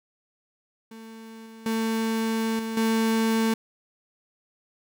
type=tone with level steps; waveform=35% pulse; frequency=223.9 Hz; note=A3; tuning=30 cents sharp; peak=-39 / -41 / -22 / -27 / -19 dBFS; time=0.91-3.54 s; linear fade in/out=5 ms; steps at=1.46 / 1.66 / 2.59 / 2.77 s; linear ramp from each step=2 ms; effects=none